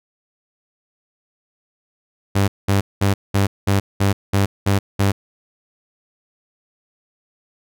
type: tone bursts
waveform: sawtooth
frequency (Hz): 99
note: G2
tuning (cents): +18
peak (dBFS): -10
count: 9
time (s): 2.35-5.12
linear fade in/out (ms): 10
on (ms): 130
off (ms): 200
effects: none